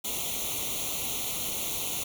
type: noise with comb filter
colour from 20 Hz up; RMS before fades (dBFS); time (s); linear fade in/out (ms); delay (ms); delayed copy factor
white; -32; 0.04-2.04; 10; 0.3; +0.95
effects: none